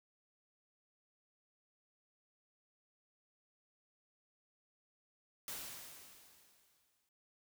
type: noise with exponential decay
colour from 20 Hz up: white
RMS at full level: -43 dBFS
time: 5.48-7.09 s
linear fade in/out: 1 ms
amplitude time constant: 350 ms
effects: none